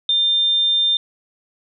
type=tone; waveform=sine; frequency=3600 Hz; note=A7; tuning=39 cents sharp; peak=-14 dBFS; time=0.09-0.97 s; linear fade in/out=2 ms; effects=none